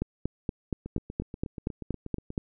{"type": "two click trains", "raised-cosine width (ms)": 3, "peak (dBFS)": [-15, -24], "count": [11, 13], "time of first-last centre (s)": [[0.02, 2.378], [0.86, 2.304]], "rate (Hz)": [4.24, 8.31], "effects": []}